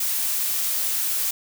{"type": "noise", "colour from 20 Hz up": "blue", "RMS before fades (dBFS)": -24, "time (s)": [0, 1.31], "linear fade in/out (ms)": 5, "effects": []}